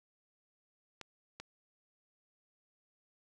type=clicks; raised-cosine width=0.2 ms; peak=-27 dBFS; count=2; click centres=1.013 / 1.4 s; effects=none